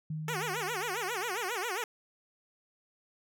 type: tone with exponential decay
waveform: sine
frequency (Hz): 155.56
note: D#3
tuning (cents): 0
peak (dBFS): -32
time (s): 0.1-1.67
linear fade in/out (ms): 5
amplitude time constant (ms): 340
type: tone with vibrato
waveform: 10% pulse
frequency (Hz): 420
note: G#4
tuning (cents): +19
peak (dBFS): -24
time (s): 0.28-1.84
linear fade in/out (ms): 2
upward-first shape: sine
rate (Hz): 7.4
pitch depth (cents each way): 270
effects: none